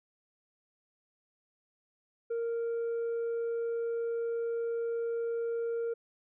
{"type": "tone with tanh clipping", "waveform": "sine", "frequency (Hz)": 464.2, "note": "A#4", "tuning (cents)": -7, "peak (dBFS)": -31, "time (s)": [2.3, 5.94], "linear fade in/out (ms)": 10, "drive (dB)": 2, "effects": []}